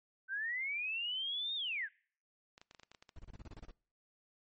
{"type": "linear two-way sweep", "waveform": "sine", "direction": "up then down", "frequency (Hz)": [1511, 3728, 1511], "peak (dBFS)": -35, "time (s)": [0.28, 1.89], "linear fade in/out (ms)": 50, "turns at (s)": 1.55}
{"type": "clicks", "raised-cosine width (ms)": 0.2, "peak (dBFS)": -37, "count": 10, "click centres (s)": [2.579, 2.615, 2.711, 2.748, 2.797, 2.833, 2.916, 2.948, 3.025, 3.092]}
{"type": "noise bursts", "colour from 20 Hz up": "brown", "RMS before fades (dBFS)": -48, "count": 10, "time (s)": [3.16, 3.71], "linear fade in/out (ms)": 2, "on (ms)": 28, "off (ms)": 30}
{"effects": ["noise-tail reverb RT60 0.5 s tail -24 dB re dry", "MP3 32 kbps"]}